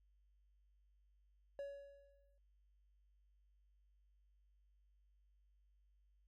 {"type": "tone with exponential decay", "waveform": "triangle", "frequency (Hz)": 562, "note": "C#5", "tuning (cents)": 24, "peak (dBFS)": -40, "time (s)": [1.59, 2.38], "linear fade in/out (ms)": 1, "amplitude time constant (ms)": 170, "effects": ["added 50 Hz sine -70 dBFS peak until 6.27 s"]}